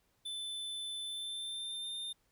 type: tone with pitch glide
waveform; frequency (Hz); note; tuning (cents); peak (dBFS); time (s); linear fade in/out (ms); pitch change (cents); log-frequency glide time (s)
square; 3520 to 3615; A7 to A7; 0 to +46; -39; 0.25-2.13; 10; +46; 1.04-1.94
effects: pink hiss -75 dBFS RMS until 2.31 s